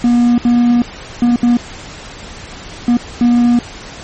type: tone bursts at uneven times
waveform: triangle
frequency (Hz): 240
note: B3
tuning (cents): -49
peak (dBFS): -5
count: 6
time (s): 0.04-0.38 / 0.45-0.82 / 1.22-1.36 / 1.43-1.57 / 2.88-2.97 / 3.21-3.59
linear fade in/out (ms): 2
effects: pink hiss -31 dBFS RMS until 4.03 s + MP3 32 kbps